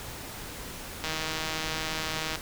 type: click train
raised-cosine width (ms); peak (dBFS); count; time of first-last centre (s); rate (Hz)
0.2; -14; 209; 1.04-2.356; 158
effects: pink hiss -40 dBFS RMS until 2.41 s

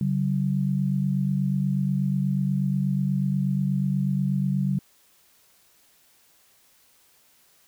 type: tone pair together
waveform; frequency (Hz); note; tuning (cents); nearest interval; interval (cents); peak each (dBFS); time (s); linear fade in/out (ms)
sine; 141.3 / 189.56; C#3 / F#3; +34 / +42; perfect fourth; 508; -24; 0.01-4.79; 2
effects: white hiss -60 dBFS RMS until 7.67 s

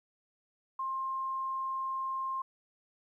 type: tone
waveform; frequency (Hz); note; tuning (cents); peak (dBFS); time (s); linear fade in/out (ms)
sine; 1060; C6; +22; -32; 0.79-2.42; 5
effects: 12-bit

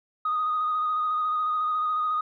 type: tone with vibrato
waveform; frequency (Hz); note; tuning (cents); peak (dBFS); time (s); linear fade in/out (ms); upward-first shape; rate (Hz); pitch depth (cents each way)
sine; 1242; D#6; -3; -22; 0.25-2.21; 5; square; 14; 20
effects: tanh soft clip ceiling -19 dBFS

